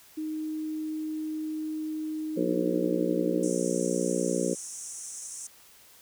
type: tone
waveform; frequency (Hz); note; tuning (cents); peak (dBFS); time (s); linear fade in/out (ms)
sine; 311.1; D#4; 0; -30; 0.17-3.49; 10
type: harmonic tone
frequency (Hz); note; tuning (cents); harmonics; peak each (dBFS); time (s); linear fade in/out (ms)
59.9; A#1; +48; 3 / 4 / 5 / 6 / 7 / 8 / 9; -33 / -33 / -33 / -33 / -33 / -33 / -33; 2.36-4.55; 20
type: band-pass noise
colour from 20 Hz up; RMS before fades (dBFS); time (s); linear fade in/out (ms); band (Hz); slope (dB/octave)
pink; -40; 3.43-5.47; 2; 5700 to 10000; 96
effects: white hiss -55 dBFS RMS until 6.01 s